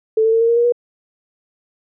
sine tone with pitch steps, 440 / 446.7 / 453.4 / 460.3 / 467.2 / 474.3 / 481.5 Hz, A4 / A4 / A#4 / A#4 / A#4 / A#4 / B4, 0 / +26 / -48 / -22 / +4 / +30 / -44 cents, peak -11 dBFS, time 0.17-0.723 s, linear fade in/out 5 ms, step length 79 ms, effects none

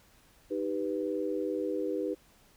sine chord, Eb augmented, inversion none, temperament equal, 311.1 / 392 / 493.9 Hz, Eb4 / G4 / B4, 0 / 0 / 0 cents, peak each -34 dBFS, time 0.5-2.15 s, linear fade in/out 20 ms, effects pink hiss -62 dBFS RMS until 2.56 s

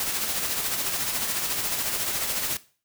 white noise with tremolo, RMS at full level -26 dBFS, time 0-2.57 s, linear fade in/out 2 ms, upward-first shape sine, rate 14 Hz, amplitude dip 40%, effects noise-tail reverb RT60 0.4 s tail -18 dB re dry

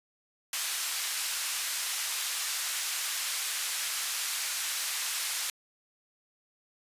white band-pass noise, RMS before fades -33 dBFS, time 0.53-5.5 s, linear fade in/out 2 ms, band 1300 to 10000 Hz, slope 12 dB/octave, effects resampled to 32000 Hz

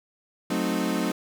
35% pulse chord, F# diminished seventh, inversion none, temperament equal, 185 / 220 / 261.6 / 311.1 Hz, F#3 / A3 / C4 / Eb4, 0 / 0 / 0 / 0 cents, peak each -28 dBFS, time 0.5-1.12 s, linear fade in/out 5 ms, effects none

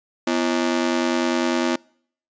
sawtooth ring-modulated tone, 293.7 Hz, D4, in tune, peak -12 dBFS, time 0.27-1.76 s, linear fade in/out 5 ms, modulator 45 Hz, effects noise-tail reverb RT60 0.6 s tail -26 dB re dry + resampled to 16000 Hz

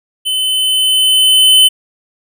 square tone with level ramp, 3040 Hz, F#7, 46 cents sharp, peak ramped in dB -14 to -4 dBFS, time 0.25-1.69 s, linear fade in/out 20 ms, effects none

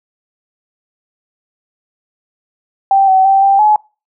sine tone with pitch steps, 782 / 760 / 779 / 788 / 849 Hz, G5 / F#5 / G5 / G5 / G#5, -4 / +46 / -11 / +9 / +38 cents, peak -6 dBFS, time 2.91-3.76 s, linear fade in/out 2 ms, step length 170 ms, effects noise-tail reverb RT60 0.3 s tail -24 dB re dry

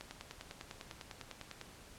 click train, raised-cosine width 0.2 ms, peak -27 dBFS, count 17, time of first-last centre 0.01-1.613 s, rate 9.98 Hz, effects pink hiss -56 dBFS RMS until 1.98 s + low-pass 11000 Hz 12 dB/octave

